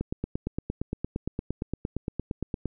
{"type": "click train", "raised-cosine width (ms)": 3, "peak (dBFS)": -16, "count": 24, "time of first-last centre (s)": [0.01, 2.657], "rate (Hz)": 8.69, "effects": []}